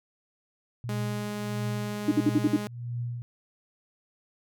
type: tone with tremolo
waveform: sine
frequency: 120 Hz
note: B2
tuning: 49 cents flat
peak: -28 dBFS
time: 0.84-3.22 s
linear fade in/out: 0 ms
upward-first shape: triangle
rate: 1.5 Hz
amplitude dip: 85%
type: tone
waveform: sawtooth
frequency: 207.7 Hz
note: G#3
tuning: in tune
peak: -28 dBFS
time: 0.89-2.67 s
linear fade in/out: 0 ms
type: tone bursts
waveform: sine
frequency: 299.2 Hz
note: D4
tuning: 32 cents sharp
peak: -18 dBFS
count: 6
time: 2.08-2.565 s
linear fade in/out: 5 ms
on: 35 ms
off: 55 ms
effects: none